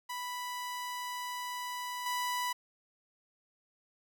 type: tone with level steps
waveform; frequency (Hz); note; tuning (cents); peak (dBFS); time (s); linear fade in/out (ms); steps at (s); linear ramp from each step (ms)
sawtooth; 987.8; B5; 0; -33 / -28; 0.09-2.53; 10; 2.06; 2
effects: none